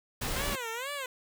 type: noise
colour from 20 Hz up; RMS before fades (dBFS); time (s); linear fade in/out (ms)
pink; -33; 0.21-0.56; 10
type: tone with vibrato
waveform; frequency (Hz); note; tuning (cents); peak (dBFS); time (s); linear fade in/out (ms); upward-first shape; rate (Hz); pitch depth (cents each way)
10% pulse; 510; C5; -44; -26; 0.36-1.06; 2; sine; 2.2; 220
effects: none